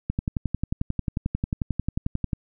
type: click train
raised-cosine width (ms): 5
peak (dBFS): -12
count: 26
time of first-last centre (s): 0.1-2.332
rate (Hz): 11.2
effects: none